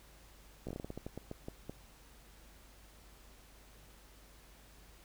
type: slowing click train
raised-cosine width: 2 ms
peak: -28 dBFS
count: 14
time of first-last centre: 0.67-1.696 s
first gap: 16 ms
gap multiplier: 1.24
effects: added 50 Hz sine -59 dBFS peak until 5.04 s + pink hiss -61 dBFS RMS until 5.04 s